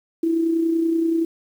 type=tone with amplitude modulation; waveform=sine; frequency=329.6 Hz; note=E4; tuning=in tune; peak=-15 dBFS; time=0.23-1.25 s; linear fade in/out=5 ms; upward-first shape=sine; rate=30.5 Hz; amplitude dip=45%; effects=8-bit